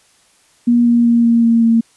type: tone with pitch steps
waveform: sine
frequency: 238.8 / 236.7 / 234.7 / 232.7 / 230.7 / 228.7 Hz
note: A#3 / A#3 / A#3 / A#3 / A#3 / A#3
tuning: +42 / +27 / +12 / -3 / -18 / -33 cents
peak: -8 dBFS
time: 0.67-1.81 s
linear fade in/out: 10 ms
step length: 190 ms
effects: white hiss -53 dBFS RMS until 1.96 s + resampled to 24000 Hz